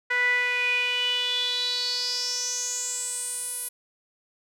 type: tone with band-pass filter sweep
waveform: sawtooth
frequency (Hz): 492.9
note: B4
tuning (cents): -3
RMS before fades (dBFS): -27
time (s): 0.1-3.69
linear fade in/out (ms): 10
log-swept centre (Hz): 1800 to 11000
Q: 7.6
effects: none